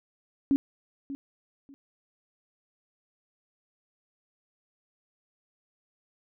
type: tone with echo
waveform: sine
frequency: 276.9 Hz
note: C#4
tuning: 2 cents flat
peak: -19 dBFS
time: 0.51-0.56 s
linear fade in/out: 0 ms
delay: 590 ms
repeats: 2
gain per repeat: -14 dB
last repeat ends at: 1.74 s
effects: none